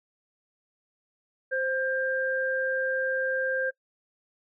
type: tone pair together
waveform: sine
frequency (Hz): 523.3 / 1592.8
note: C5 / G6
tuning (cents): 0 / +27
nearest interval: octave + perfect fifth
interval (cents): 1927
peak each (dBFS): -28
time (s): 1.51-3.71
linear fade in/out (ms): 20
effects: noise-tail reverb RT60 0.1 s tail -22 dB re dry